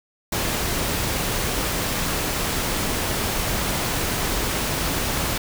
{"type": "noise", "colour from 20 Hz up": "pink", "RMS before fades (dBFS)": -24, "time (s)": [0.32, 5.38], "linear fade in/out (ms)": 5, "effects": []}